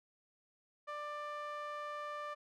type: tone with band-pass filter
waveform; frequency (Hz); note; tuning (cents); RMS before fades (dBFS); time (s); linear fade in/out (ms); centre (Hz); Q
sawtooth; 592; D5; +14; -43; 0.87-2.35; 20; 1200; 1.8
effects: none